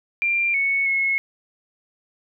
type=tone with pitch steps; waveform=sine; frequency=2379 / 2212 / 2179 Hz; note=D7 / C#7 / C#7; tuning=+22 / -4 / -30 cents; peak=-18 dBFS; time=0.22-1.18 s; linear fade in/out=0 ms; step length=320 ms; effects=none

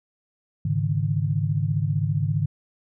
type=chord; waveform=sine; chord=Ab suspended fourth; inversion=none; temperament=equal with one note detuned; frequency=103.83 / 140.44 / 155.56 Hz; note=Ab2 / Db3 / Eb3; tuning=0 / +23 / 0 cents; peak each=-25 dBFS; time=0.65-2.46 s; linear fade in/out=5 ms; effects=none

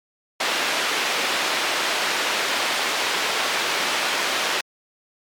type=band-pass noise; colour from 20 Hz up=white; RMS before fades=-23 dBFS; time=0.4-4.61 s; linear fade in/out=5 ms; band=350 to 3400 Hz; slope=12 dB/octave; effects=MP3 96 kbps

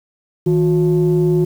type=tone pair together; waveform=sine; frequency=159.53 / 360 Hz; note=D#3 / F#4; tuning=+44 / -47 cents; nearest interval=octave + major second; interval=1409 cents; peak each=-13 dBFS; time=0.46-1.45 s; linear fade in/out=10 ms; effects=tanh soft clip ceiling -7 dBFS + 7-bit

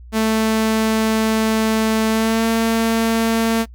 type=tone with pitch glide; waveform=sawtooth; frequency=220.5 to 226.4 Hz; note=A3 to A3; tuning=+4 to +50 cents; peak=-11 dBFS; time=0.12-3.66 s; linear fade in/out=50 ms; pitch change=+46 cents; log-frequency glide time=2.09-2.45 s; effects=noise-tail reverb RT60 0.1 s tail -23 dB re dry + added 60 Hz sine -36 dBFS peak until 3.74 s

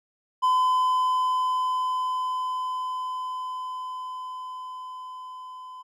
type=tone with level ramp; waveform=triangle; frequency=1016 Hz; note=B5; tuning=49 cents sharp; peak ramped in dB=-16 to -37 dBFS; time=0.42-5.83 s; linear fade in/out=20 ms; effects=none

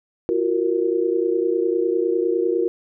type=tone cluster; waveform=sine; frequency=342.4 / 372.3 / 466.1 Hz; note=F4 / F#4 / A#4; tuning=-34 / +11 / 0 cents; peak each=-22 dBFS; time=0.29-2.68 s; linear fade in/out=0 ms; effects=none

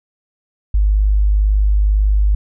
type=tone; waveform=sine; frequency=51 Hz; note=G#1; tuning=31 cents flat; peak=-10 dBFS; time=0.74-2.35 s; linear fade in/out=5 ms; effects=none

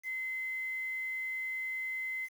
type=tone with quantisation; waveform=sine; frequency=2055 Hz; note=C7; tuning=32 cents flat; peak=-34 dBFS; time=0.03-2.29 s; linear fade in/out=50 ms; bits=9; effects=none

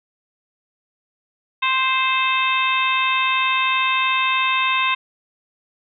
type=harmonic tone; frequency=523.3 Hz; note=C5; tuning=in tune; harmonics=2 / 3 / 4 / 5 / 6 / 7; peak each=-20 / -29 / -25 / -21 / -31 / -26 dBFS; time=1.62-4.95 s; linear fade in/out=10 ms; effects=none

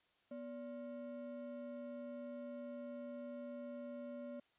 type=ring-modulated tone; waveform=triangle; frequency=410.5 Hz; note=G#4; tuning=20 cents flat; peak=-40 dBFS; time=0.31-4.4 s; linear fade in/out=5 ms; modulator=166 Hz; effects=white hiss -75 dBFS RMS until 4.58 s + resampled to 8000 Hz

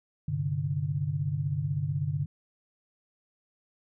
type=chord; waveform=sine; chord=G suspended fourth; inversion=none; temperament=equal; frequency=98 / 130.81 / 146.83 Hz; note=G2 / C3 / D3; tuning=0 / 0 / 0 cents; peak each=-34 / -33 / -29 dBFS; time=0.28-2.26 s; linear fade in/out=5 ms; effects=none

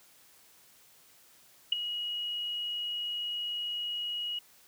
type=tone with ADSR envelope; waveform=sine; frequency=2900 Hz; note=F#7; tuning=35 cents flat; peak=-19 dBFS; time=1.72-4.39 s; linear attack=6 ms; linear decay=8 ms; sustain=-13 dB; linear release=5 ms; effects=white hiss -60 dBFS RMS until 4.67 s + high-pass 60 Hz 12 dB/octave

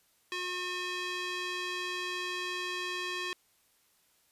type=tone with band-pass filter; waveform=square; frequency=361.4 Hz; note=F#4; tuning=41 cents flat; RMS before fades=-36 dBFS; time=0.32-3.33 s; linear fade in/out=0 ms; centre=2800 Hz; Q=1.1; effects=white hiss -69 dBFS RMS until 4.31 s + resampled to 32000 Hz

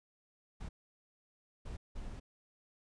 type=noise bursts at uneven times; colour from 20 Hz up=brown; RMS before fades=-43 dBFS; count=3; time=0.6-0.69 / 1.65-1.77 / 1.95-2.2 s; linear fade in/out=10 ms; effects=resampled to 22050 Hz

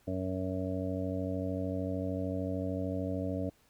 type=harmonic tone; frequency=93.3 Hz; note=F#2; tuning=15 cents sharp; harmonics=1 / 2 / 3 / 5 / 6 / 7; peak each=-37 / -39 / -36 / -42 / -40 / -42 dBFS; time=0.07-3.5 s; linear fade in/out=10 ms; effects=pink hiss -67 dBFS RMS until 3.69 s

